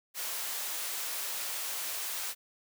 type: high-pass noise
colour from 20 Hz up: white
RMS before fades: -36 dBFS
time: 0.14-2.35 s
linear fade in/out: 50 ms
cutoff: 540 Hz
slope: 12 dB/octave
effects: none